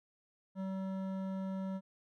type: tone with hard clipping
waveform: triangle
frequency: 190.9 Hz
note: G3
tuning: 46 cents flat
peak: -38 dBFS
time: 0.55-1.81 s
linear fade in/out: 50 ms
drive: 16 dB
effects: none